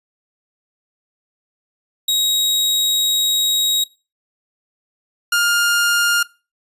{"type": "tone pair in turn", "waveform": "sawtooth", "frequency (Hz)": [3800, 1409.5], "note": ["A#7", "F6"], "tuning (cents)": [33, 16], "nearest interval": "octave + perfect fourth", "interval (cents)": 1717, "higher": "first", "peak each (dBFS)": [-12, -10], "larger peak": "second", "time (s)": [[2.08, 3.84], [5.32, 6.23]], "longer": "first", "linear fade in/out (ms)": 5, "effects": ["noise-tail reverb RT60 0.3 s tail -21 dB re dry", "resampled to 32000 Hz"]}